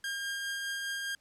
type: tone with tremolo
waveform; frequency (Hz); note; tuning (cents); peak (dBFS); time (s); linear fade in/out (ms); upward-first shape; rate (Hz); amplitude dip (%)
sawtooth; 1610; G6; +46; -29; 0.04-1.15; 2; triangle; 4.9; 25
effects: pink hiss -70 dBFS RMS until 1.2 s + low-pass 11000 Hz 12 dB/octave